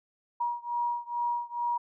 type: beating tone pair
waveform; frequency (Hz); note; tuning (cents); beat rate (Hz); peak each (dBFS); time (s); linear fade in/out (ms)
sine; 954 / 956.3; A#5 / A#5; +40 / +44; 2.3; -31 / -32; 0.4-1.78; 10
effects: none